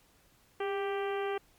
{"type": "harmonic tone with a mistuned harmonic", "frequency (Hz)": 392.6, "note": "G4", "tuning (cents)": 3, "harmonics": [1, 2, 3, 4, 5, 6, 7, 8], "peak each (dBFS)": [-32, -38, -42, -44, -46, -48, -49, -50], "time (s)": [0.6, 1.38], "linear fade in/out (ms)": 5, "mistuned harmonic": 1, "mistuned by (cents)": 37, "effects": ["pink hiss -65 dBFS RMS until 1.58 s", "MP3 96 kbps"]}